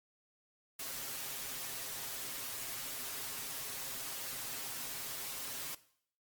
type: noise with comb filter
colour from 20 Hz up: white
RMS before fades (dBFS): -42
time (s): 0.79-5.75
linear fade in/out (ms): 5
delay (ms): 7.4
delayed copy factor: +0.95
effects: noise-tail reverb RT60 0.6 s tail -17 dB re dry + Opus 48 kbps